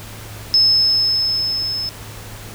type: tone with level ramp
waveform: sine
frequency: 5210 Hz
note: E8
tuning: 21 cents flat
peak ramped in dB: -9 to -21 dBFS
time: 0.54-1.89 s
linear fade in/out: 0 ms
effects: added 106 Hz sine -36 dBFS peak until 2.54 s + pink hiss -36 dBFS RMS until 2.54 s